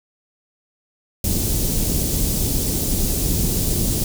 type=band-stop noise; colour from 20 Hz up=pink; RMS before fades=-20 dBFS; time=1.24-4.04 s; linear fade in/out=2 ms; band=320 to 6300 Hz; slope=12 dB/octave; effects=none